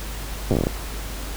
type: slowing click train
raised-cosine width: 2 ms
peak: -7 dBFS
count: 10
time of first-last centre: 0.51-0.669 s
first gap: 8 ms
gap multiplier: 1.19
effects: added 50 Hz sine -30 dBFS peak until 1.36 s + pink hiss -35 dBFS RMS until 1.36 s